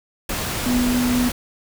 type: tone in noise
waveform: sine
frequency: 246.9 Hz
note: B3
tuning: in tune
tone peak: -17 dBFS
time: 0.66-1.29 s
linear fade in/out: 5 ms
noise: pink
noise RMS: -25 dBFS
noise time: 0.29-1.32 s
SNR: +5 dB
effects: none